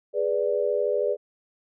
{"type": "chord", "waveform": "sine", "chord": "G# diminished", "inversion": "none", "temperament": "equal", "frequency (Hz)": [415.3, 493.9, 587.3], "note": ["G#4", "B4", "D5"], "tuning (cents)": [0, 0, 0], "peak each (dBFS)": -26, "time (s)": [0.13, 1.17], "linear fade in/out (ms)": 50, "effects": []}